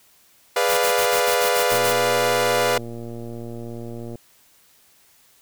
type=chord; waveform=sawtooth; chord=G# diminished seventh; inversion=none; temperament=equal; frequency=415.3 / 493.9 / 587.3 / 698.5 Hz; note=G#4 / B4 / D5 / F5; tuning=0 / 0 / 0 / 0 cents; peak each=-22 / -17 / -21 / -20 dBFS; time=0.56-2.78 s; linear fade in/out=5 ms
type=noise bursts; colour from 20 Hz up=white; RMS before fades=-26 dBFS; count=9; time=0.68-1.932 s; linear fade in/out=20 ms; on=100 ms; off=44 ms
type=click train; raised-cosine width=2 ms; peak=-22 dBFS; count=286; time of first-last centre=1.72-4.156 s; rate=117 Hz
effects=white hiss -56 dBFS RMS until 5.41 s